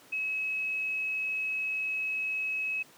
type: tone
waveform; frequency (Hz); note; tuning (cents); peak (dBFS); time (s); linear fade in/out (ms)
sine; 2567; E7; -47; -29; 0.12-2.83; 10
effects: pink hiss -56 dBFS RMS until 2.97 s + high-pass 200 Hz 12 dB/octave